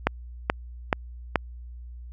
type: click train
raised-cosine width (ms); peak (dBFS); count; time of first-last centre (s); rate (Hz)
0.5; -4; 4; 0.07-1.358; 2.33
effects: added 60 Hz sine -38 dBFS peak until 2.12 s